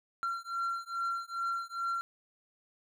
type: beating tone pair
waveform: triangle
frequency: 1368 / 1370.4 Hz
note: F6 / F6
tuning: -36 / -33 cents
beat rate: 2.4 Hz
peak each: -34 / -34 dBFS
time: 0.23-2.01 s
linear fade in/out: 0 ms
effects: none